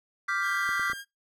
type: chord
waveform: triangle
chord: G dominant seventh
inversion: second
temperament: equal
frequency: 1174.7 / 1396.9 / 1568 / 1975.5 Hz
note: D6 / F6 / G6 / B6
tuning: 0 / 0 / 0 / 0 cents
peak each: -30 dBFS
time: 0.28-0.93 s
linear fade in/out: 10 ms
type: tone with vibrato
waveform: sawtooth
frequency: 1610 Hz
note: G6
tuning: 46 cents sharp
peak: -34 dBFS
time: 0.41-1.05 s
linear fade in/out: 50 ms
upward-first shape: triangle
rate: 6.9 Hz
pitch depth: 13 cents each way
type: clicks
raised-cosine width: 2 ms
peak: -32 dBFS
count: 4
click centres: 0.691 / 0.796 / 0.899 / 0.933 s
effects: noise-tail reverb RT60 0.2 s tail -26 dB re dry